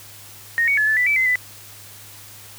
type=tone with pitch steps; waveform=sine; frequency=1856 / 2235 / 1715 / 1744 / 1981 / 2312 / 2054 / 1994 Hz; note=A#6 / C#7 / A6 / A6 / B6 / D7 / C7 / B6; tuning=-8 / +14 / -45 / -16 / +5 / -28 / -33 / +16 cents; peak=-15 dBFS; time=0.58-1.356 s; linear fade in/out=0 ms; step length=97 ms; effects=added 102 Hz sine -48 dBFS peak until 2.58 s + white hiss -42 dBFS RMS until 2.58 s